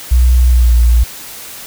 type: tone with pitch glide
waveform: sine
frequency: 61.74 to 58.78 Hz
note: B1 to A#1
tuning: 0 to +15 cents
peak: -5 dBFS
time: 0.11-1.04 s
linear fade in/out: 10 ms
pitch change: -85 cents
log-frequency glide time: 0.49-0.71 s
effects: white hiss -30 dBFS RMS until 1.66 s